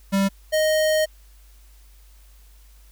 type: tone pair in turn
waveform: square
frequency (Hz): 196 / 622.3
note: G3 / D#5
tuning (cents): 0 / 0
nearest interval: octave + minor sixth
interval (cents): 2000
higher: second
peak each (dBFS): -18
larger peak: neither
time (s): 0.12-0.29 / 0.52-1.06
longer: second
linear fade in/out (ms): 20
effects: added 50 Hz sine -47 dBFS peak until 2.91 s + white hiss -58 dBFS RMS until 2.91 s